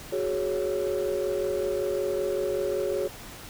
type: chord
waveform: sine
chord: F# suspended second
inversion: none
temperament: equal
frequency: 370 / 415.3 / 554.4 Hz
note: F#4 / G#4 / C#5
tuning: 0 / 0 / 0 cents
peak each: -28 dBFS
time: 0.12-3.08 s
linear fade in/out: 10 ms
effects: tanh soft clip ceiling -20 dBFS + pink hiss -43 dBFS RMS until 3.49 s